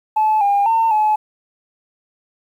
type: tone with pitch steps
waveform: sine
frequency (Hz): 864 / 806 / 904 / 855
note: A5 / G5 / A5 / A5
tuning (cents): -32 / +48 / +47 / -50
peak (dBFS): -11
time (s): 0.16-1.16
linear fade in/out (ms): 10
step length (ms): 250
effects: tanh soft clip ceiling -9 dBFS + 8-bit